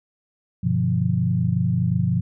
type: chord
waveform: sine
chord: G dominant seventh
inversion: none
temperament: equal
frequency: 98 / 123.47 / 146.83 / 174.61 Hz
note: G2 / B2 / D3 / F3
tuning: 0 / 0 / 0 / 0 cents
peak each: -25 / -22 / -28 / -22 dBFS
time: 0.63-2.21 s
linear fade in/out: 10 ms
effects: none